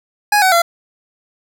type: tone with pitch steps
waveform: 25% pulse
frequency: 830 / 752.4 / 682 Hz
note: G#5 / F#5 / F5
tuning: -1 / +29 / -41 cents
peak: -6 dBFS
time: 0.32-0.62 s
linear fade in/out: 5 ms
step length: 100 ms
effects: none